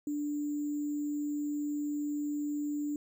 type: tone with sample-and-hold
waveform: sine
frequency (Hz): 293.7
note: D4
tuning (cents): 0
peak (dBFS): -31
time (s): 0.07-2.96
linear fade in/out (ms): 2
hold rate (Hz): 7350
effects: none